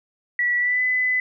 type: tone with pitch glide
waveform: sine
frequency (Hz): 1945 to 2008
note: B6 to B6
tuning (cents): -27 to +28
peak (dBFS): -18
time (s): 0.39-1.2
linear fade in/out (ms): 2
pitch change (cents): +55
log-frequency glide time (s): 0.57-0.82
effects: none